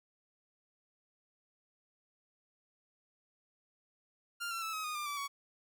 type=tone with pitch steps; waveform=sawtooth; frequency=1396.9 / 1354 / 1312.4 / 1272.1 / 1233 / 1195.2 / 1158.5 / 1122.9 Hz; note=F6 / E6 / E6 / D#6 / D#6 / D6 / D6 / C#6; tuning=0 / +46 / -8 / +38 / -16 / +30 / -24 / +22 cents; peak=-33 dBFS; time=4.4-5.28 s; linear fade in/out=20 ms; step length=110 ms; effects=none